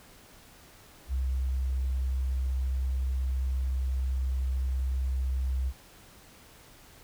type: tone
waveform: sine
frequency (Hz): 65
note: C2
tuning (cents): -11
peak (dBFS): -26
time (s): 1.08-5.73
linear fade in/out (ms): 50
effects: pink hiss -54 dBFS RMS until 7.03 s